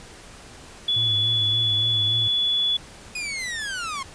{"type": "tone", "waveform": "sine", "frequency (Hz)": 3420, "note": "A7", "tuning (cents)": -50, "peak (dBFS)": -19, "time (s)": [0.88, 2.77], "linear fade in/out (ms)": 5}
{"type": "tone with vibrato", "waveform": "triangle", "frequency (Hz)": 107.9, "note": "A2", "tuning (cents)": -33, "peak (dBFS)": -26, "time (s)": [0.96, 2.28], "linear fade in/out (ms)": 5, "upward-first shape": "sine", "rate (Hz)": 3.5, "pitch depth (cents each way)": 86}
{"type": "linear sweep", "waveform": "sawtooth", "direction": "down", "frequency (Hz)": [2505, 1046.5], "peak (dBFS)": -24, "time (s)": [3.15, 4.03], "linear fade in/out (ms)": 5}
{"effects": ["pink hiss -44 dBFS RMS until 4.14 s", "resampled to 22050 Hz"]}